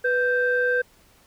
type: tone pair together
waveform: sine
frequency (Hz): 493.9 / 1568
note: B4 / G6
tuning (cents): 0 / 0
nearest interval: octave + minor sixth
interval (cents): 2000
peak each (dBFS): -21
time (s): 0.04-0.82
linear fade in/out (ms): 10
effects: tanh soft clip ceiling -12 dBFS + pink hiss -57 dBFS RMS until 1.26 s